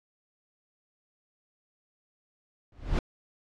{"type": "noise with exponential growth", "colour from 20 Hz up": "brown", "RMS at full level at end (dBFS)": -19, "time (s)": [2.72, 2.99], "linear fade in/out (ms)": 2, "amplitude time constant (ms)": 58, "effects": ["low-pass 5000 Hz 12 dB/octave"]}